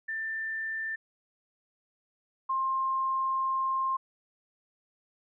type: tone pair in turn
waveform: sine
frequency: 1782 / 1059.6 Hz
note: A6 / C6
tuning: +22 / +22 cents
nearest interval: major sixth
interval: 900 cents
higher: first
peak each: -31 / -26 dBFS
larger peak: second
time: 0.08-0.96 / 2.49-3.97 s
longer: second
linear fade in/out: 10 ms
effects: none